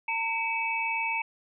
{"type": "tone cluster", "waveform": "sine", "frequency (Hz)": [906, 2267, 2610], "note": ["A#5", "C#7", "E7"], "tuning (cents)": [-50, 38, -18], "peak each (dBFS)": -31, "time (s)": [0.08, 1.22], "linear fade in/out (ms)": 5, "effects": []}